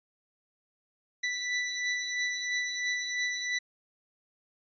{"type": "beating tone pair", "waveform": "sawtooth", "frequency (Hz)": [1975.5, 1978.5], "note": ["B6", "B6"], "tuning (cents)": [0, 3], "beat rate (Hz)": 3, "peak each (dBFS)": [-27, -33], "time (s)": [1.23, 3.59], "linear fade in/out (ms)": 10, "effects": ["resampled to 16000 Hz"]}